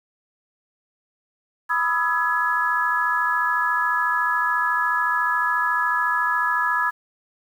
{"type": "chord", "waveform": "sine", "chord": "E major seventh", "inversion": "second", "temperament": "equal with one note detuned", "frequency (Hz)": [987.8, 1244.5, 1318.5, 1687.3], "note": ["B5", "D#6", "E6", "G#6"], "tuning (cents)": [0, 0, 0, 27], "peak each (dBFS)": [-24, -26, -27, -22], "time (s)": [1.69, 6.91], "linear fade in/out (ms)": 20, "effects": ["8-bit"]}